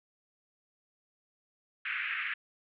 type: band-pass noise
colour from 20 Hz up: white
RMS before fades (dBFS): -35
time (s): 1.85-2.34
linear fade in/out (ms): 5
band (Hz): 1400 to 2600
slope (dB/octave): 48
effects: none